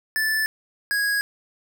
square tone pair in turn, 1752 / 1653.7 Hz, A6 / G#6, -8 / -8 cents, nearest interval minor second, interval 100 cents, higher first, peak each -21 dBFS, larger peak neither, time 0.16-0.46 / 0.91-1.21 s, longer neither, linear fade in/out 0 ms, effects none

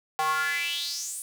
square tone with high-pass filter sweep, 155.56 Hz, D#3, in tune, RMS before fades -29 dBFS, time 0.19-1.22 s, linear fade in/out 0 ms, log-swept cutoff 840 to 9800 Hz, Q 5.5, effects none

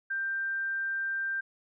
sine tone, 1575 Hz, G6, 8 cents sharp, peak -29 dBFS, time 0.1-1.41 s, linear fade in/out 10 ms, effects none

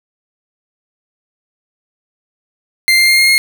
30% pulse tone with pitch steps, 2093 / 2106 / 2120 / 2133 / 2147 Hz, C7 / C7 / C7 / C7 / C7, 0 / +11 / +22 / +33 / +44 cents, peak -5 dBFS, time 2.88-3.38 s, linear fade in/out 0 ms, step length 100 ms, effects 7-bit

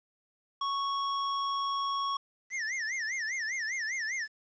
square tone, 1108.7 Hz, C#6, in tune, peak -30 dBFS, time 0.61-2.17 s, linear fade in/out 5 ms
square tone with vibrato, 1922 Hz, B6, 48 cents flat, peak -32 dBFS, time 2.5-4.28 s, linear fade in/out 50 ms, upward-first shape sine, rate 5 Hz, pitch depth 190 cents each way
effects resampled to 16000 Hz + 10-bit

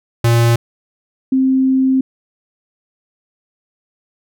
square / sine tone pair in turn, 117.2 / 263.1 Hz, A#2 / C4, +10 / +10 cents, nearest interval octave + major second, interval 1400 cents, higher second, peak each -10 dBFS, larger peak neither, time 0.24-0.56 / 1.32-2.01 s, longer second, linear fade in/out 5 ms, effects none

